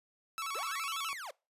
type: tone with vibrato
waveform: sawtooth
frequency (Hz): 1214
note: D#6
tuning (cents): -43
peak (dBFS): -32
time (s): 0.38-1.13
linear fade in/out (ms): 0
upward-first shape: square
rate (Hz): 12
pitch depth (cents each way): 140
type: linear two-way sweep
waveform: 40% pulse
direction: up then down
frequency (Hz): 367 to 3600 to 477.6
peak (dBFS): -40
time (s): 0.55-1.31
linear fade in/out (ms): 5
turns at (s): 1
effects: noise-tail reverb RT60 0.3 s tail -25 dB re dry + resampled to 32000 Hz